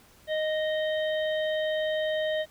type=harmonic tone; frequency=621 Hz; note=D#5; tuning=3 cents flat; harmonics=1 / 3 / 5 / 6; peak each=-26 / -35 / -38 / -42 dBFS; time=0.27-2.46 s; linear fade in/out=50 ms; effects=pink hiss -57 dBFS RMS until 2.5 s